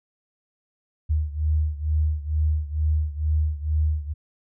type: beating tone pair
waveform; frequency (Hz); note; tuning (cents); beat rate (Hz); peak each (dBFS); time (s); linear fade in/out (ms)
sine; 76.1 / 78.3; D#2 / D#2; -38 / +11; 2.2; -22 / -25; 1.09-4.14; 20
effects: none